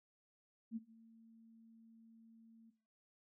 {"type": "tone with ADSR envelope", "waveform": "sine", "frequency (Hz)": 226.2, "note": "A3", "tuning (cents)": 48, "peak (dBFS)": -37, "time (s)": [0.71, 2.71], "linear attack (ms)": 53, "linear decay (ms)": 29, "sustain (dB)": -22, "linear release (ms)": 17, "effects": ["noise-tail reverb RT60 0.5 s tail -17 dB re dry"]}